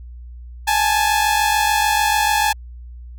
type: tone pair together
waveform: sawtooth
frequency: 828.2 / 875 Hz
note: G#5 / A5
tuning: -5 / -10 cents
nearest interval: minor second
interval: 95 cents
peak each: -14 dBFS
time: 0.67-2.53 s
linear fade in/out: 10 ms
effects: added 60 Hz sine -33 dBFS peak until 3.18 s

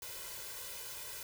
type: noise with comb filter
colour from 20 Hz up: white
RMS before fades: -45 dBFS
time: 0.02-1.23 s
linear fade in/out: 2 ms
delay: 2 ms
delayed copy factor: +1
effects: none

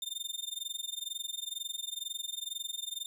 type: tone with amplitude modulation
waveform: sawtooth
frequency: 3617 Hz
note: A7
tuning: 47 cents sharp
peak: -30 dBFS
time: 0.02-3.06 s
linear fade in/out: 2 ms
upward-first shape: sine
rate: 22.1 Hz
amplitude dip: 95%
effects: none

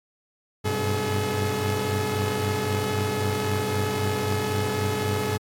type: tone cluster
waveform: sawtooth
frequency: 96.5 / 100.3 / 125.9 / 427.1 Hz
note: G2 / G2 / B2 / G#4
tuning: -27 / +40 / +34 / +48 cents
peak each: -25 / -26 / -28 / -23 dBFS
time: 0.64-5.38 s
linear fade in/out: 20 ms
effects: AAC 64 kbps

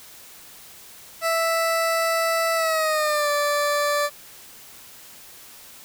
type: tone with pitch glide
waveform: 20% pulse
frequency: 659.3 to 584 Hz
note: E5 to D5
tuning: 0 to -10 cents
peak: -15 dBFS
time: 1.21-4.1 s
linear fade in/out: 50 ms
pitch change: -210 cents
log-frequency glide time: 2.55-3.3 s
effects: white hiss -45 dBFS RMS until 5.84 s

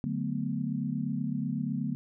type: chord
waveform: sine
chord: B minor seventh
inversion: first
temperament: equal with one note detuned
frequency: 146.83 / 185 / 220 / 248.1 Hz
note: D3 / F#3 / A3 / B3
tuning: 0 / 0 / 0 / +8 cents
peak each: -34 / -36 / -34 / -34 dBFS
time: 0.04-1.95 s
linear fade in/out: 0 ms
effects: none

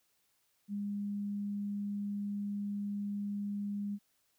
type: tone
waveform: sine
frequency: 203.3 Hz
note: G#3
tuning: 37 cents flat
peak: -34 dBFS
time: 0.68-3.99 s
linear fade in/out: 50 ms
effects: white hiss -75 dBFS RMS until 4.38 s

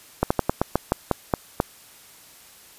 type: slowing click train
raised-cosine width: 1 ms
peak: -4 dBFS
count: 10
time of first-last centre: 0.23-1.601 s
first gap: 75 ms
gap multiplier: 1.17
effects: white hiss -49 dBFS RMS until 2.78 s + resampled to 32000 Hz

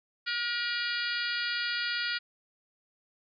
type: harmonic tone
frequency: 477.4 Hz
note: A#4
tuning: 41 cents sharp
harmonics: 3 / 4 / 5 / 6 / 7 / 8 / 9 / 10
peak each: -33 / -37 / -39 / -39 / -40 / -43 / -39 / -38 dBFS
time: 0.26-2.19 s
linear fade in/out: 20 ms
effects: none

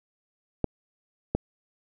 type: clicks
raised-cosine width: 2 ms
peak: -10 dBFS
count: 2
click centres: 0.643 / 1.35 s
effects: none

